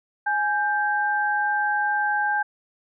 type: tone pair together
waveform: sine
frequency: 834 / 1574.4 Hz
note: G#5 / G6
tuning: +7 / +7 cents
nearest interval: major seventh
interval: 1100 cents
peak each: -23 dBFS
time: 0.26-2.43 s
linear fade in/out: 10 ms
effects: none